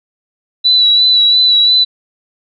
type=tone with vibrato; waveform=sine; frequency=3951 Hz; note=B7; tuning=in tune; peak=-6 dBFS; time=0.64-1.85 s; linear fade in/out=20 ms; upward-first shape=sine; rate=2.9 Hz; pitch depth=28 cents each way; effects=none